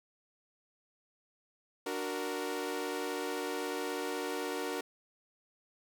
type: chord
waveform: sawtooth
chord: D augmented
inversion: none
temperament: equal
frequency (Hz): 293.7 / 370 / 466.2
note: D4 / F#4 / A#4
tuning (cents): 0 / 0 / 0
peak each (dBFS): -36 / -35 / -34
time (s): 1.86-4.81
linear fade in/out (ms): 5
effects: none